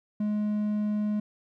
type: tone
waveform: triangle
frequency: 210.1 Hz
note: G#3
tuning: 20 cents sharp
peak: -23 dBFS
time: 0.2-1.2 s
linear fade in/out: 5 ms
effects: none